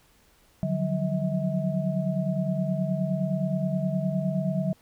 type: tone cluster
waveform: sine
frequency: 148 / 178.6 / 188.2 / 642 Hz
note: D3 / F3 / F#3 / E5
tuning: +14 / +39 / +30 / -46 cents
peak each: -29 / -30 / -28 / -32 dBFS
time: 0.63-4.73 s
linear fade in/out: 0 ms
effects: pink hiss -61 dBFS RMS until 4.81 s